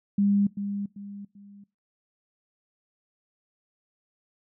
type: tone with echo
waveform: sine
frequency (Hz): 201.3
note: G3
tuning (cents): +46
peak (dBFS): -19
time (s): 0.18-0.47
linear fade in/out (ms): 5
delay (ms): 390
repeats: 3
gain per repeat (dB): -9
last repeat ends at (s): 1.64
effects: noise-tail reverb RT60 0.3 s tail -22 dB re dry